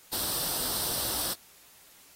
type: noise with comb filter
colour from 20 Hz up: white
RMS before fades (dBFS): -31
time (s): 0.12-1.34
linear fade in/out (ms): 10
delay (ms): 0.22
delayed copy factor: +0.65
effects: white hiss -56 dBFS RMS until 2.15 s + AAC 48 kbps